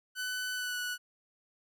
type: tone with pitch glide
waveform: sawtooth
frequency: 1500 to 1475.9 Hz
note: F#6 to F#6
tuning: +23 to -5 cents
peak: -30 dBFS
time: 0.15-0.98 s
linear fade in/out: 50 ms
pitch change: -28 cents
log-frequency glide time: 0.54-0.78 s
effects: none